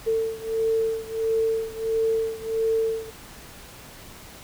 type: beating tone pair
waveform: sine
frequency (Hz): 447.3 / 448.8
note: A4 / A4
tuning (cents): +28 / +34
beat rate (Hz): 1.5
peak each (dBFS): -24 / -26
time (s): 0.06-3.11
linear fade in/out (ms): 20
effects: pink hiss -44 dBFS RMS until 4.43 s